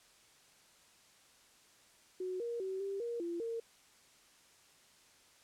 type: tone with pitch steps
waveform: sine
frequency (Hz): 369.1 / 471 / 380.6 / 394 / 471.2 / 341.9 / 459.5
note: F#4 / A#4 / F#4 / G4 / A#4 / F4 / A#4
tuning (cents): -4 / +18 / +49 / +9 / +19 / -37 / -25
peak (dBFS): -36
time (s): 2.2-3.6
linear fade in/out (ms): 5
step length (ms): 200
effects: white hiss -64 dBFS RMS until 5.43 s + low-pass 9000 Hz 12 dB/octave